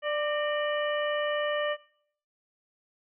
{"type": "harmonic tone with a mistuned harmonic", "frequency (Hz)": 592, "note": "D5", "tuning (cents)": 14, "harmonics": [1, 2, 3, 4, 5], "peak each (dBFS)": [-28, -35, -34, -43, -38], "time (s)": [0.02, 1.77], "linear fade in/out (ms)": 50, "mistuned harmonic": 3, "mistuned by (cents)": 53, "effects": ["noise-tail reverb RT60 0.6 s tail -19 dB re dry"]}